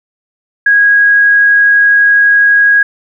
sine tone, 1648 Hz, G#6, 14 cents flat, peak -4 dBFS, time 0.66-2.83 s, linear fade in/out 5 ms, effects none

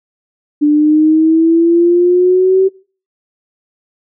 sine exponential sweep, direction up, 293.7 to 384.2 Hz, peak -6 dBFS, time 0.61-2.69 s, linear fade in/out 20 ms, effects noise-tail reverb RT60 0.4 s tail -23 dB re dry

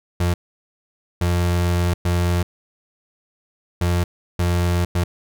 35% pulse tone bursts at uneven times, 87.7 Hz, F2, 8 cents sharp, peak -15 dBFS, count 6, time 0.2-0.34 / 1.21-1.94 / 2.05-2.43 / 3.81-4.04 / 4.39-4.85 / 4.95-5.04 s, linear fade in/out 5 ms, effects none

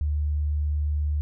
sine tone, 74.3 Hz, D2, 21 cents sharp, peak -22 dBFS, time 0.01-1.21 s, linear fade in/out 0 ms, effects none

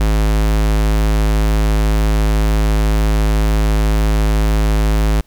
square tone, 53 Hz, G#1, 36 cents sharp, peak -12 dBFS, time 0-5.21 s, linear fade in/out 5 ms, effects pink hiss -56 dBFS RMS until 5.26 s

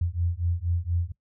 sine beating tone pair, 84.3 / 88.5 Hz, E2 / F2, +39 / +23 cents, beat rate 4.2 Hz, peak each -27 dBFS, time 0.01-1.12 s, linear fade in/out 5 ms, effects noise-tail reverb RT60 0.1 s tail -21 dB re dry

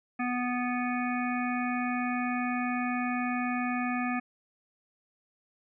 harmonic tone, 246.9 Hz, B3, in tune, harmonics 1 / 3 / 5 / 7 / 9 / 10, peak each -30 / -35 / -37 / -38 / -40 / -40 dBFS, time 0.19-4.2 s, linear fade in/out 10 ms, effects none

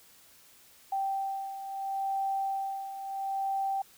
sine beating tone pair, 780 / 780.74 Hz, G5 / G5, -9 / -7 cents, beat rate 0.74 Hz, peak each -37 / -31 dBFS, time 0.92-3.82 s, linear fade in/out 5 ms, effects white hiss -58 dBFS RMS until 3.97 s

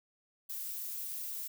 violet noise, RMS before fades -40 dBFS, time 0.49-1.48 s, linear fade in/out 10 ms, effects none

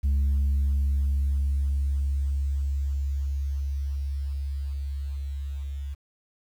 sine tone with level ramp, 69.5 Hz, C#2, 5 cents sharp, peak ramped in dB -17 to -30 dBFS, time 0.03-5.95 s, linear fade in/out 20 ms, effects tanh soft clip ceiling -19 dBFS + 9-bit

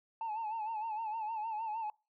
sine tone with vibrato, 879 Hz, A5, 2 cents flat, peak -33 dBFS, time 0.21-1.9 s, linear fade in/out 2 ms, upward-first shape sine, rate 6.5 Hz, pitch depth 77 cents each way, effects noise-tail reverb RT60 0.3 s tail -25 dB re dry + tanh soft clip ceiling -33 dBFS

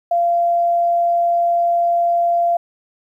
sine tone, 689 Hz, F5, 24 cents flat, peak -13 dBFS, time 0.11-2.57 s, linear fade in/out 5 ms, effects 9-bit

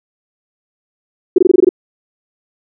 sine tone bursts, 365 Hz, F#4, 24 cents flat, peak -3 dBFS, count 8, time 1.36-1.691 s, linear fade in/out 5 ms, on 23 ms, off 21 ms, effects none

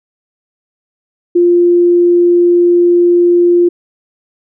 sine tone, 349.2 Hz, F4, in tune, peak -5 dBFS, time 1.35-3.69 s, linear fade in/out 10 ms, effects none

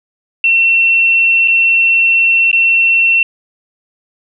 sine tone with dropouts, 2708 Hz, E7, 46 cents sharp, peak -7 dBFS, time 0.44-3.23 s, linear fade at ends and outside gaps 2 ms, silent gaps 1.476-1.481 / 2.514-2.529 s, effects none

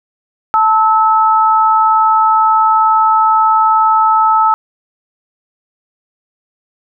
sine tone pair together, 880 / 1298.9 Hz, A5 / E6, 0 / -26 cents, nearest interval perfect fifth, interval 674 cents, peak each -10 dBFS, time 0.54-4.54 s, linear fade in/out 0 ms, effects none

